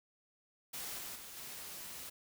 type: noise with level steps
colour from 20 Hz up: white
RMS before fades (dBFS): -43 / -45 / -50 / -47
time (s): 0.73-2.1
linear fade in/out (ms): 10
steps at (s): 0.98 / 1.15 / 1.36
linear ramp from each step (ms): 10
effects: none